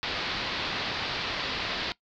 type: low-pass noise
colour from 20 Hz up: white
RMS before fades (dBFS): -32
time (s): 0.03-1.92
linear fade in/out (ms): 0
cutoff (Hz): 4600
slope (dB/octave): 48
effects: noise-tail reverb RT60 0.1 s tail -19 dB re dry